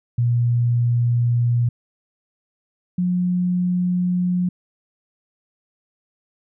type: tone pair in turn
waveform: sine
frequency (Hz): 119.8 / 179.5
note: A#2 / F3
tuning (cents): +48 / +48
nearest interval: perfect fifth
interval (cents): 700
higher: second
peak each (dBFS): -15 / -17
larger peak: first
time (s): 0.18-1.69 / 2.98-4.49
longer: neither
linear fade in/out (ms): 5
effects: none